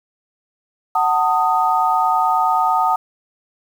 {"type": "chord", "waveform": "sine", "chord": "D# diminished", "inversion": "first", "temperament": "just", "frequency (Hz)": [746.7, 896, 1244.5], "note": ["F#5", "A5", "D#6"], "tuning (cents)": [16, 31, 0], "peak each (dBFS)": -18, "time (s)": [0.95, 2.96], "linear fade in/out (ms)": 5, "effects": ["7-bit"]}